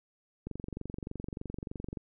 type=click train; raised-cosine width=3 ms; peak=-25 dBFS; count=36; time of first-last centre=0.47-1.972 s; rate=23.3 Hz; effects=none